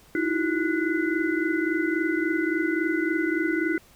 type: tone cluster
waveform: sine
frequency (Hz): 311.5 / 335.1 / 372.6 / 1473 / 2029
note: D#4 / E4 / F#4 / F#6 / B6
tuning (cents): +2 / +29 / +12 / -8 / +46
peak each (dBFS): -27 / -26 / -33 / -30 / -32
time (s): 0.15-3.78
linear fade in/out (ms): 2
effects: pink hiss -55 dBFS RMS until 3.95 s